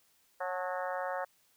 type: harmonic tone with a mistuned harmonic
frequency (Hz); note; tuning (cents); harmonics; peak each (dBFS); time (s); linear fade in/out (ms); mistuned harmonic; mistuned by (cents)
183.1; F#3; -18; 3 / 4 / 5 / 6 / 7 / 8 / 9 / 10; -37 / -39 / -41 / -43 / -44 / -45 / -46 / -47; 0.4-1.25; 10; 5; -50
effects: white hiss -69 dBFS RMS until 1.56 s